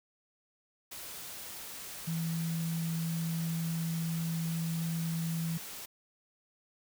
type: tone in noise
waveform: sine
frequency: 164.81 Hz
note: E3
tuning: in tune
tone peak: -31 dBFS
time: 2.07-5.58 s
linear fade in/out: 10 ms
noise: white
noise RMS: -44 dBFS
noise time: 0.91-5.86 s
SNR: +10 dB
effects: none